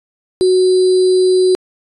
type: tone with sample-and-hold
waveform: sine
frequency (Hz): 370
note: F#4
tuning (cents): 0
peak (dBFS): -8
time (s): 0.41-1.55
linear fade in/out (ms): 0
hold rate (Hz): 4410
effects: resampled to 24000 Hz